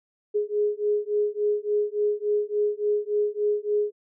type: beating tone pair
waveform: sine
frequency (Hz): 415.3 / 418.8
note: G#4 / G#4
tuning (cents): 0 / +15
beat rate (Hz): 3.5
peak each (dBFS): -25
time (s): 0.34-3.92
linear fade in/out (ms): 20
effects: none